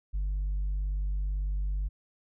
sine tone with tanh clipping, 49 Hz, G1, in tune, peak -28 dBFS, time 0.13-1.89 s, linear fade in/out 20 ms, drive 1 dB, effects none

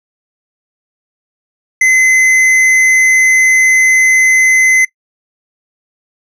triangle tone with tanh clipping, 2046 Hz, C7, 39 cents flat, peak -7 dBFS, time 1.81-4.85 s, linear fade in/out 5 ms, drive 16 dB, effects noise-tail reverb RT60 0.1 s tail -22 dB re dry + low-pass 12000 Hz 12 dB/octave

